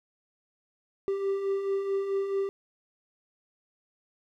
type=beating tone pair; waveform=triangle; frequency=388.7 / 393.3 Hz; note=G4 / G4; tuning=-15 / +6 cents; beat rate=4.6 Hz; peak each=-34 / -25 dBFS; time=1.08-2.49 s; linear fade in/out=0 ms; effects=none